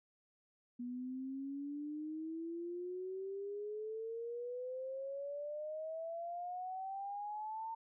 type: exponential sweep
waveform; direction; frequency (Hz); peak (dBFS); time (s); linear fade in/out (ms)
sine; up; 241.7 to 910; -40; 0.79-7.75; 10
effects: none

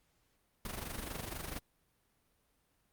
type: noise with amplitude modulation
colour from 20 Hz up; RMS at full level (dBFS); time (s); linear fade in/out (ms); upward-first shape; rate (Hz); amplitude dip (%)
pink; -39; 0.65-1.59; 2; sine; 24.2; 65
effects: pink hiss -75 dBFS RMS until 2.92 s + Opus 48 kbps

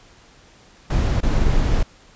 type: noise with dropouts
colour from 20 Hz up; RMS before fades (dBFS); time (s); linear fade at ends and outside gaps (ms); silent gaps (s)
brown; -17; 0.9-1.83; 5; 1.206-1.23
effects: pink hiss -50 dBFS RMS until 2.15 s + resampled to 16000 Hz

